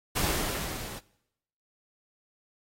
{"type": "noise with level ramp", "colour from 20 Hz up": "pink", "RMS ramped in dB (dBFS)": [-26, -42], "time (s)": [0.15, 1], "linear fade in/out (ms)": 20, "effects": ["noise-tail reverb RT60 0.8 s tail -21 dB re dry", "AAC 48 kbps"]}